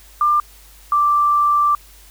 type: tone pair in turn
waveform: sine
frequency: 1193 / 1174.5 Hz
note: D6 / D6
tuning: +27 / 0 cents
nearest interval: unison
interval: 27 cents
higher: first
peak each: -12 dBFS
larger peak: neither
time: 0.21-0.4 / 0.92-1.75 s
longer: second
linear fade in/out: 2 ms
effects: added 50 Hz sine -45 dBFS peak until 2.1 s + white hiss -47 dBFS RMS until 2.1 s